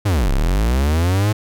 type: linear two-way sweep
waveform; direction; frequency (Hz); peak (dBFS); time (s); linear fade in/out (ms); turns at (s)
45% pulse; down then up; 108.9 to 30.87 to 108.9; -14; 0.05-1.33; 10; 0.32
effects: none